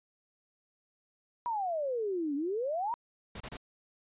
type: exponential two-way sweep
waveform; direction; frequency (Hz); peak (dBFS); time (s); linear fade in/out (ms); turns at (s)
sine; down then up; 980 to 274.9 to 980; -30; 1.46-2.94; 0; 2.35
type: noise bursts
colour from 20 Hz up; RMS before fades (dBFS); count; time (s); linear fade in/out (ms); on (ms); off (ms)
pink; -42; 3; 3.35-3.57; 5; 54; 29
effects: resampled to 8000 Hz